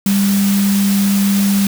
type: tone in noise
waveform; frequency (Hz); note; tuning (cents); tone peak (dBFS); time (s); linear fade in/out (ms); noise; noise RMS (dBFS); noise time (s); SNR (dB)
sine; 199; G3; +26; -11; 0.06-1.67; 2; white; -23; 0.06-1.67; +9
effects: none